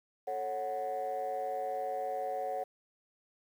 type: chord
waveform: sine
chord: F# minor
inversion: first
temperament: equal with one note detuned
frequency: 440 / 551.5 / 740 Hz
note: A4 / C#5 / F#5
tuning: 0 / -9 / 0 cents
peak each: -40 / -36 / -34 dBFS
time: 0.27-2.64 s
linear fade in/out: 10 ms
effects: tanh soft clip ceiling -28 dBFS + 10-bit